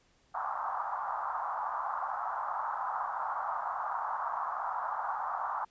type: band-pass noise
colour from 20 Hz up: pink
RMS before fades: -35 dBFS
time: 0.34-5.65 s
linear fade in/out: 10 ms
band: 760 to 1300 Hz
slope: 48 dB/octave
effects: pink hiss -68 dBFS RMS until 5.7 s + resampled to 16000 Hz